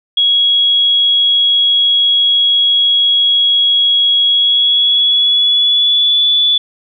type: tone with pitch glide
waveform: sine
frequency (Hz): 3322 to 3457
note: G#7 to A7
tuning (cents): 0 to -31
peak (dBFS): -8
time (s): 0.17-6.58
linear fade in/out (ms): 5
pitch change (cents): +69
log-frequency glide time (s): 4.26-6.27
effects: none